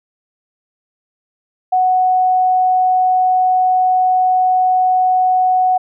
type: tone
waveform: sine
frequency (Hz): 740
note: F#5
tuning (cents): 0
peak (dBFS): -10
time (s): 1.72-5.78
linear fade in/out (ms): 10
effects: none